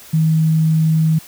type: tone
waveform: sine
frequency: 158.9 Hz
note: D#3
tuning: 37 cents sharp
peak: -11 dBFS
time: 0.13-1.19 s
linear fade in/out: 10 ms
effects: white hiss -40 dBFS RMS until 1.27 s